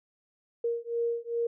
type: beating tone pair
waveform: sine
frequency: 466.9 / 469.4 Hz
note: A#4 / A#4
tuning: +3 / +12 cents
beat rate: 2.5 Hz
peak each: -31 dBFS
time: 0.64-1.47 s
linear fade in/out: 5 ms
effects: none